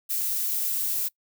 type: noise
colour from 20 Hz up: violet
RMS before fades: -27 dBFS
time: 0.09-1.09 s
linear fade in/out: 20 ms
effects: noise-tail reverb RT60 0.1 s tail -23 dB re dry